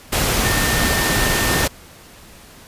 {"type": "tone in noise", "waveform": "sine", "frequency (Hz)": 1810, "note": "A6", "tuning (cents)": 48, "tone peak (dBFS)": -23, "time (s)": [0.44, 1.65], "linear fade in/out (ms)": 10, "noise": "pink", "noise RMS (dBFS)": -18, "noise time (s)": [0.12, 1.68], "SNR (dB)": -8, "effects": ["pink hiss -43 dBFS RMS until 2.67 s", "resampled to 32000 Hz"]}